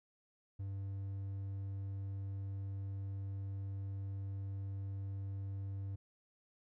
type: tone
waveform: triangle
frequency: 98 Hz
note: G2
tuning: in tune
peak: -37 dBFS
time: 0.59-5.96 s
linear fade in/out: 10 ms
effects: none